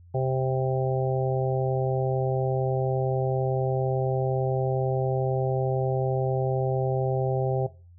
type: harmonic tone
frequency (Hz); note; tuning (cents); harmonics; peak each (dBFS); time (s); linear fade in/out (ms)
131.1; C3; +4; 1 / 3 / 4 / 5 / 6; -25 / -30 / -31 / -32 / -33; 0.14-7.67; 10
effects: noise-tail reverb RT60 0.3 s tail -17 dB re dry + added 87 Hz sine -48 dBFS peak until 7.98 s